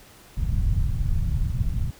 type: low-pass noise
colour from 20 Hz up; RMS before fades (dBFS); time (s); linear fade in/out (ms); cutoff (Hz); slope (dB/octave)
pink; -23; 0.37-1.91; 5; 140; 24
effects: pink hiss -50 dBFS RMS until 1.99 s